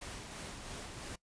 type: noise with tremolo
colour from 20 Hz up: pink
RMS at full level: -44 dBFS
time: 0.01-1.16 s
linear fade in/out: 10 ms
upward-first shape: sine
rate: 3 Hz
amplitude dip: 35%
effects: noise-tail reverb RT60 0.1 s tail -20 dB re dry + resampled to 22050 Hz